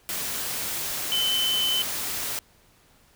sine tone in noise, 3048 Hz, G7, 49 cents flat, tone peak -22 dBFS, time 1.12-1.82 s, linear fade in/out 0 ms, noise white, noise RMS -30 dBFS, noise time 0.09-2.39 s, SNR +5 dB, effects pink hiss -59 dBFS RMS until 3.15 s

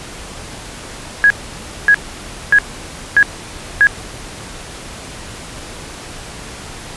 sine tone bursts, 1660 Hz, G#6, 1 cent flat, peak -5 dBFS, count 5, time 1.24-3.87 s, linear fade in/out 0 ms, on 62 ms, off 580 ms, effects pink hiss -31 dBFS RMS until 6.96 s + resampled to 24000 Hz

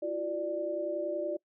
sine tone cluster, 336 / 366.6 / 590 Hz, E4 / F#4 / D5, +33 / -16 / +8 cents, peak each -37 / -38 / -32 dBFS, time 0.02-1.37 s, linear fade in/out 10 ms, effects noise-tail reverb RT60 0.1 s tail -23 dB re dry

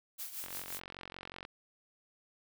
blue noise with tremolo, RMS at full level -40 dBFS, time 0.18-0.8 s, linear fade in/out 20 ms, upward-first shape triangle, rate 5.8 Hz, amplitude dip 75%
click train, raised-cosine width 0.3 ms, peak -28 dBFS, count 47, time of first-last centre 0.44-1.451 s, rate 45.5 Hz
effects none

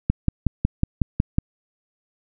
click train, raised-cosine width 5 ms, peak -5 dBFS, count 8, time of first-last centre 0.1-1.384 s, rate 5.45 Hz, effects none

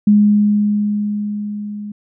sine tone with level ramp, 207.7 Hz, G#3, in tune, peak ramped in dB -6 to -25 dBFS, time 0.07-1.92 s, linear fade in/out 5 ms, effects none

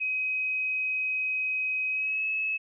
sine tone with pitch glide, 2528 to 2584 Hz, D#7 to E7, +27 to -35 cents, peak -26 dBFS, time 0-2.58 s, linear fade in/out 20 ms, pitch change +38 cents, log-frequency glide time 1.89-2.25 s, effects none

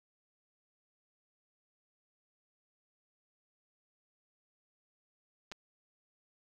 clicks, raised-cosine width 0.2 ms, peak -27 dBFS, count 2, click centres 5.516 / 5.521 s, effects none

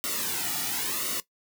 white noise with flanger, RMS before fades -30 dBFS, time 0.04-1.2 s, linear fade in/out 0 ms, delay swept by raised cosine 1.2 to 1.92 ms, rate 0.95 Hz, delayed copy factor -0.8, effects noise-tail reverb RT60 0.1 s tail -17 dB re dry

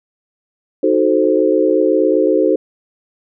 sine chord, D# diminished seventh, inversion none, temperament equal with one note detuned, 311.1 / 370 / 438 / 523.3 Hz, D#4 / F#4 / A4 / C5, 0 / 0 / -8 / 0 cents, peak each -16 dBFS, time 0.83-2.56 s, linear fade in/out 5 ms, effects none

